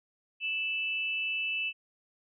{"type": "tone pair together", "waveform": "sine", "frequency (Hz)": [2637, 2960], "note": ["E7", "F#7"], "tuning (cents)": [0, 0], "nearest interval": "major second", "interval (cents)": 200, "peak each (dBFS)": [-30, -37], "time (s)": [0.4, 1.73], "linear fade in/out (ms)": 50, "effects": []}